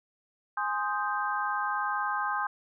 sine chord, Ab major seventh, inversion none, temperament equal, 830.6 / 1046.5 / 1244.5 / 1568 Hz, Ab5 / C6 / Eb6 / G6, 0 / 0 / 0 / 0 cents, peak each -33 dBFS, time 0.57-2.47 s, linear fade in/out 5 ms, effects none

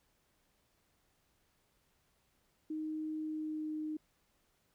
sine tone with pitch glide, 311.1 to 308.4 Hz, D#4 to D#4, 0 to -15 cents, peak -36 dBFS, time 2.7-3.97 s, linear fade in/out 5 ms, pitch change -15 cents, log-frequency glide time 3.2-3.71 s, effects pink hiss -75 dBFS RMS until 4.74 s

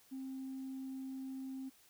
sine tone, 264.8 Hz, C4, 21 cents sharp, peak -40 dBFS, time 0.11-1.7 s, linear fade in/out 20 ms, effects tanh soft clip ceiling -38 dBFS + white hiss -66 dBFS RMS until 1.89 s

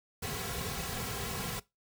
pink noise with comb filter, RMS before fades -37 dBFS, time 0.22-1.6 s, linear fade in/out 10 ms, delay 3.3 ms, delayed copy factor -0.85, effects noise-tail reverb RT60 0.2 s tail -20 dB re dry

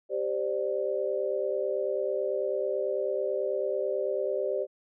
sine chord, G suspended fourth, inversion none, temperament equal with one note detuned, 392 / 523.3 / 592.4 Hz, G4 / C5 / D5, 0 / 0 / +15 cents, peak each -31 dBFS, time 0.09-4.67 s, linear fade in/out 50 ms, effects none

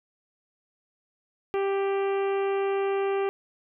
harmonic tone, 393.3 Hz, G4, 6 cents sharp, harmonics 1 / 2 / 3 / 4 / 5 / 6 / 7 / 8, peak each -24 / -33 / -37 / -43 / -44 / -43 / -44 / -52 dBFS, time 1.54-3.29 s, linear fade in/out 0 ms, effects none

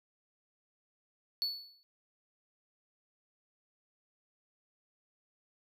triangle tone with exponential decay, 4435 Hz, C#8, in tune, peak -27 dBFS, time 1.42-1.83 s, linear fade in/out 0 ms, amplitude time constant 88 ms, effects none

